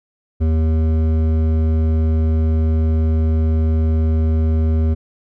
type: tone with hard clipping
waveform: triangle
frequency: 79.5 Hz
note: D#2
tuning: 38 cents sharp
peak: -15 dBFS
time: 0.4-4.95 s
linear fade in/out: 20 ms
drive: 15 dB
effects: none